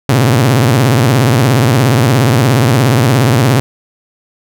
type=tone with vibrato; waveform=sawtooth; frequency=124.7 Hz; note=B2; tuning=17 cents sharp; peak=-3 dBFS; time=0.09-3.6 s; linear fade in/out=0 ms; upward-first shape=triangle; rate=17 Hz; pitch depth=300 cents each way; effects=none